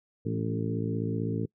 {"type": "harmonic tone with a mistuned harmonic", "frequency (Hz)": 55.8, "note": "A1", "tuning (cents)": 25, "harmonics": [2, 3, 4, 5, 6, 7, 8], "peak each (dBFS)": [-32, -34, -36, -35, -40, -40, -37], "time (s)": [0.25, 1.46], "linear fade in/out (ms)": 10, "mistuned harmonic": 4, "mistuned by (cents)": -41, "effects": ["noise-tail reverb RT60 0.1 s tail -24 dB re dry"]}